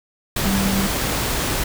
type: tone in noise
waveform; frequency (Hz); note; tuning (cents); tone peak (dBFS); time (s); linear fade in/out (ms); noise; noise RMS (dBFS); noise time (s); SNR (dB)
sine; 195.2; G3; -7; -19; 0.45-0.87; 5; pink; -22; 0.36-1.64; 0
effects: none